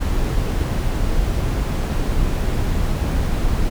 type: noise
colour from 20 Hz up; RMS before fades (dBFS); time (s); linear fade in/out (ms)
brown; -19; 0-3.7; 20
effects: none